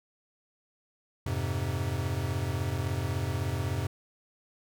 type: chord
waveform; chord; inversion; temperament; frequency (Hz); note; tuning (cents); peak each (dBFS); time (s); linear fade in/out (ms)
square; F minor; none; equal with one note detuned; 87.31 / 103.53 / 130.81; F2 / Ab2 / C3; 0 / -5 / 0; -34; 1.26-3.87; 5
effects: none